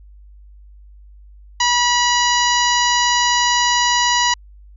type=harmonic tone with a mistuned harmonic; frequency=971 Hz; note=B5; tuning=30 cents flat; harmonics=1 / 2 / 3 / 4 / 5 / 6 / 7; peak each=-17 / -20 / -22 / -23 / -24 / -25 / -25 dBFS; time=1.6-4.34 s; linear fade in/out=5 ms; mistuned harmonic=4; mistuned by=+34 cents; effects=added 50 Hz sine -40 dBFS peak until 4.76 s